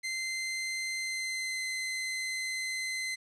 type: tone with pitch glide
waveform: sawtooth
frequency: 2075 to 2056 Hz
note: C7 to C7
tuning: -15 to -31 cents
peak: -29 dBFS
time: 0.03-3.16 s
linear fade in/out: 20 ms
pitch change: -16 cents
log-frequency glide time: 0.98-1.66 s
effects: resampled to 22050 Hz + 11-bit